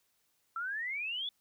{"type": "exponential sweep", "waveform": "sine", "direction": "up", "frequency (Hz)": [1318.5, 3508], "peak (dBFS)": -34, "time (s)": [0.56, 1.29], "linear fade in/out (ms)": 2, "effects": ["white hiss -75 dBFS RMS until 1.4 s"]}